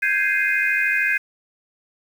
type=chord; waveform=sine; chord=Ab major seventh; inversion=third; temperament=equal; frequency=1568 / 1661.2 / 2093 / 2489 Hz; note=G6 / Ab6 / C7 / Eb7; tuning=0 / 0 / 0 / 0 cents; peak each=-23 dBFS; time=0.02-1.18 s; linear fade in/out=10 ms; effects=7-bit